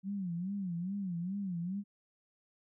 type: tone with vibrato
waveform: sine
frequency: 185 Hz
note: F#3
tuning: in tune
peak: -34 dBFS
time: 0.03-1.84 s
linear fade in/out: 50 ms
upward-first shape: sine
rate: 2.4 Hz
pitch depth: 160 cents each way
effects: none